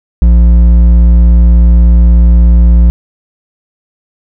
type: tone with hard clipping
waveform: triangle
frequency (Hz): 58.27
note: A#1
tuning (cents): 0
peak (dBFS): -3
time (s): 0.22-2.9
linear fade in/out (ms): 0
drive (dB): 10
effects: none